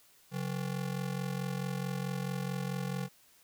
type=ring-modulated tone; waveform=square; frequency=159.2 Hz; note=D#3; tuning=40 cents sharp; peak=-31 dBFS; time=0.31-3.09 s; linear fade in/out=50 ms; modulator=22.3 Hz; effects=white hiss -63 dBFS RMS until 3.43 s